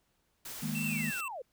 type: noise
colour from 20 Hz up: white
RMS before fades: -43 dBFS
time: 0.45-1.21 s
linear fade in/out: 5 ms
type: chord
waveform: sine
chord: D# suspended fourth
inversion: none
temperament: just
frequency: 155.56 / 207.4 / 233.3 Hz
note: D#3 / G#3 / A#3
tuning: 0 / -2 / +2 cents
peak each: -37 dBFS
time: 0.62-1.11 s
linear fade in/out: 10 ms
type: tone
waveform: square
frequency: 2684 Hz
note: E7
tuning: 31 cents sharp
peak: -37 dBFS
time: 0.75-1.28 s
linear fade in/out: 2 ms
type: linear sweep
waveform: sine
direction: down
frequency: 2794 to 461.5 Hz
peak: -38 dBFS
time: 0.84-1.42 s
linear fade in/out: 5 ms
effects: pink hiss -75 dBFS RMS until 1.52 s